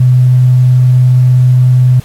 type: tone with tanh clipping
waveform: triangle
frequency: 126.4 Hz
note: B2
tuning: 41 cents sharp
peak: -3 dBFS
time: 0-2 s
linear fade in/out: 5 ms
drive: 3 dB
effects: pink hiss -38 dBFS RMS until 2.04 s + AAC 48 kbps